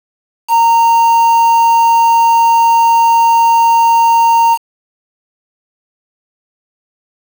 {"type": "tone with quantisation", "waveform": "triangle", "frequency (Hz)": 924, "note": "A#5", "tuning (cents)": -16, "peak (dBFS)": -4, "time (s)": [0.48, 4.58], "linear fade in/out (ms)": 50, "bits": 4, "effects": []}